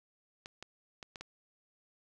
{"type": "clicks", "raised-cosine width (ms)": 0.2, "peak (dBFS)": -27, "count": 5, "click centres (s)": [0.459, 0.626, 1.028, 1.158, 1.21], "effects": []}